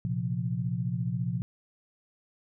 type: chord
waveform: sine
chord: Bb suspended second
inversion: none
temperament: just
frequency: 116.54 / 131.11 / 174.81 Hz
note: Bb2 / C3 / F3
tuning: 0 / +4 / +2 cents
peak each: -32 dBFS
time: 0.05-1.42 s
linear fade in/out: 0 ms
effects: none